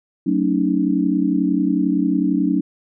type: chord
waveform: sine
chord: D# half-diminished seventh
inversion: first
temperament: just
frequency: 186.68 / 224 / 280 / 311.1 Hz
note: F#3 / A3 / C#4 / D#4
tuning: +16 / +31 / +18 / 0 cents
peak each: -21 / -24 / -19 / -21 dBFS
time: 0.26-2.61 s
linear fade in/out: 10 ms
effects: none